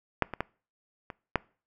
clicks, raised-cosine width 0.5 ms, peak -7 / -19 / -13 / -23 / -8 dBFS, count 5, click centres 0.223 / 0.337 / 0.406 / 1.102 / 1.357 s, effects noise-tail reverb RT60 0.4 s tail -24 dB re dry

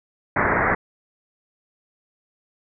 white low-pass noise, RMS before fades -20 dBFS, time 0.36-0.75 s, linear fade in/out 5 ms, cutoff 2100 Hz, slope 96 dB/octave, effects none

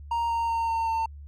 triangle tone with pitch steps, 932.3 / 924.8 / 917.3 / 910 / 902.6 Hz, A#5 / A#5 / A#5 / A#5 / A5, 0 / -14 / -28 / -42 / +44 cents, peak -22 dBFS, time 0.11-1.06 s, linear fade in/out 5 ms, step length 190 ms, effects added 72 Hz sine -40 dBFS peak until 1.27 s

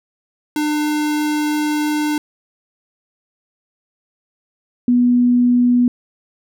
square / sine tone pair in turn, 300.5 / 244.7 Hz, D4 / B3, +40 / -16 cents, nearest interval major third, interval 356 cents, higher first, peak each -17 / -10 dBFS, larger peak second, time 0.56-2.18 / 4.88-5.88 s, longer first, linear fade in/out 2 ms, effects none

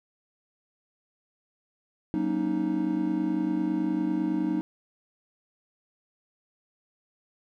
triangle chord, D# minor seventh, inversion first, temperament equal with one note detuned, 185 / 233.1 / 281.2 / 311.1 Hz, F#3 / A#3 / C#4 / D#4, 0 / 0 / +25 / 0 cents, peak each -30 / -31 / -30 / -25 dBFS, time 2.14-4.61 s, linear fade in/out 0 ms, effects none

